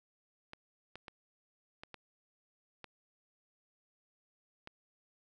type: clicks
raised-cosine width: 0.3 ms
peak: -30 dBFS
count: 7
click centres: 0.534 / 0.956 / 1.082 / 1.835 / 1.943 / 2.843 / 4.674 s
effects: none